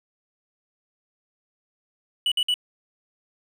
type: tone bursts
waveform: triangle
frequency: 2953 Hz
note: F#7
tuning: 4 cents flat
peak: -18 dBFS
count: 3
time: 2.26-2.541 s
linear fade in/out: 2 ms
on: 57 ms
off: 55 ms
effects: none